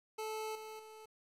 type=tone with level steps; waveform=25% pulse; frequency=435.7 Hz; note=A4; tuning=17 cents flat; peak=-35 / -42 / -48 dBFS; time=0.18-1.06 s; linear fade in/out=10 ms; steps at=0.55 / 0.79 s; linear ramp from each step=5 ms; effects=resampled to 32000 Hz + 11-bit